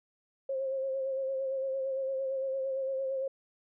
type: tone with vibrato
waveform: sine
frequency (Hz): 534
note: C5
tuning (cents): +35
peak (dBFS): -30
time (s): 0.49-3.28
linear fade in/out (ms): 5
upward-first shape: sine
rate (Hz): 8.8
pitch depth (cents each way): 32
effects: none